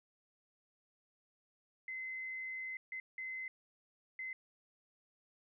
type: tone bursts at uneven times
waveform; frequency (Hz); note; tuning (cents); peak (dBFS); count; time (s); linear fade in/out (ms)
sine; 2053; C7; -33; -40; 4; 1.88-2.77 / 2.92-3 / 3.18-3.48 / 4.19-4.33; 2
effects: none